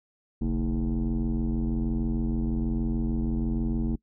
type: tone with frequency modulation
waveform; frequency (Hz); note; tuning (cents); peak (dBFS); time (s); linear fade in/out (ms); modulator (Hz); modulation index
sine; 140.2; C#3; +20; -22; 0.41-3.96; 10; 86.4; 1.8
effects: noise-tail reverb RT60 0.1 s tail -25 dB re dry + tanh soft clip ceiling -22 dBFS